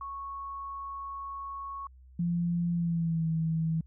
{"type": "tone", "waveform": "sine", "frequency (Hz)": 1105, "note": "C#6", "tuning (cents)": -6, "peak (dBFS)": -36, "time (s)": [0.01, 1.87], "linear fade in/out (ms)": 2}
{"type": "tone with pitch glide", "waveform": "sine", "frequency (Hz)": [172.1, 161.51], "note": ["F3", "E3"], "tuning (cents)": [-25, -35], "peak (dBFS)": -26, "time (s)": [2.19, 3.81], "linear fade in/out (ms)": 5, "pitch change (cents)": -110, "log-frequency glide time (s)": [2.73, 3.27]}
{"effects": ["added 64 Hz sine -51 dBFS peak until 3.86 s"]}